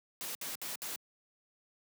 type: noise bursts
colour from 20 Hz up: white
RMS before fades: -40 dBFS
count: 4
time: 0.21-0.959 s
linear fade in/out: 0 ms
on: 140 ms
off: 63 ms
effects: high-pass 150 Hz 12 dB/octave